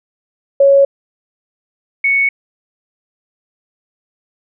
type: tone pair in turn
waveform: sine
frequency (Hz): 554.4 / 2218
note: C#5 / C#7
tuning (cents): 0 / 0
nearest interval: 2 octaves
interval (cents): 2400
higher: second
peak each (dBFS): -5 / -10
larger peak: first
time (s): 0.6-0.85 / 2.04-2.29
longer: neither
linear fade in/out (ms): 5
effects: none